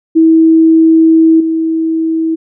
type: tone with level steps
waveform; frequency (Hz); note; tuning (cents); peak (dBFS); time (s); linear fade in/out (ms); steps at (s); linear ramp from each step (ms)
sine; 323.5; E4; -32; -3 / -10; 0.15-2.36; 20; 1.4; 5
effects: none